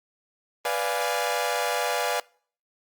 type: chord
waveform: sawtooth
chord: B diminished seventh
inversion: none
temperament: equal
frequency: 493.9 / 587.3 / 698.5 / 830.6 Hz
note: B4 / D5 / F5 / Ab5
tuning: 0 / 0 / 0 / 0 cents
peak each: -26 dBFS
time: 0.65-2.2 s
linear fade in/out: 2 ms
effects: noise-tail reverb RT60 0.5 s tail -25 dB re dry + Opus 32 kbps